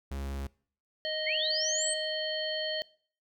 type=tone; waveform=45% pulse; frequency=68.7 Hz; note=C#2; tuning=15 cents flat; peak=-34 dBFS; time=0.11-0.47 s; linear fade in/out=5 ms
type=harmonic tone; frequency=622.3 Hz; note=D#5; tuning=in tune; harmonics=1 / 3 / 5 / 7; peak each=-34 / -39 / -36 / -37 dBFS; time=1.05-2.82 s; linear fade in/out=0 ms
type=linear sweep; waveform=sine; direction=up; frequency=1975.5 to 8480 Hz; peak=-29 dBFS; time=1.26-1.94 s; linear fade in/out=10 ms
effects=noise-tail reverb RT60 0.5 s tail -23 dB re dry